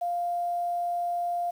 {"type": "tone with quantisation", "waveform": "sine", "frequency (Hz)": 698.5, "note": "F5", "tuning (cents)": 0, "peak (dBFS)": -26, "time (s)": [0.01, 1.51], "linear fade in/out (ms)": 10, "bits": 9, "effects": []}